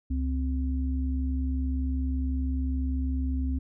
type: tone pair together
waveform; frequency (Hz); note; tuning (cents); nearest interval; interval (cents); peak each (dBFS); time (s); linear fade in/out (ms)
sine; 68.7 / 259.8; C#2 / C4; -15 / -12; octave + major seventh; 2303; -26 / -32; 0.1-3.59; 10
effects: none